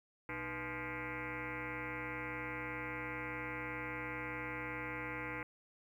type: tone with frequency modulation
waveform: sine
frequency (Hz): 1222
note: D#6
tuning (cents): -32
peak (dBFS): -39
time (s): 0.29-5.43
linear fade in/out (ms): 2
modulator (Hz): 183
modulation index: 6.1
effects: 12-bit